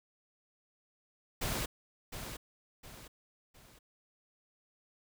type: noise with echo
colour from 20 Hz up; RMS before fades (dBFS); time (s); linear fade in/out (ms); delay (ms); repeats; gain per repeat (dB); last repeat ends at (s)
pink; -35; 1.41-1.66; 10; 710; 3; -8; 3.79
effects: none